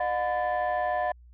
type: tone cluster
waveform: sine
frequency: 608 / 721 / 1007 / 1752 Hz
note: D#5 / F#5 / B5 / A6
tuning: -40 / -45 / +33 / -8 cents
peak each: -29 / -26 / -33 / -34 dBFS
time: 0-1.12 s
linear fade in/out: 5 ms
effects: tanh soft clip ceiling -19 dBFS + added 60 Hz sine -49 dBFS peak until 1.33 s